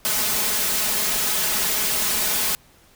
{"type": "noise with comb filter", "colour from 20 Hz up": "white", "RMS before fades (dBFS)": -22, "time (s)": [0.05, 2.55], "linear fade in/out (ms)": 0, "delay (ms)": 4.7, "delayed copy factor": 0.8, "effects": ["pink hiss -54 dBFS RMS until 2.95 s"]}